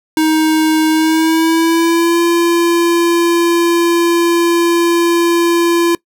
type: tone with pitch glide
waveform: square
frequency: 314.4 to 340.9 Hz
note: D#4 to F4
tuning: +18 to -42 cents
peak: -10 dBFS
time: 0.17-5.95 s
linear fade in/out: 2 ms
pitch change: +140 cents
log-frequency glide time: 0.9-2.21 s
effects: noise-tail reverb RT60 0.1 s tail -22 dB re dry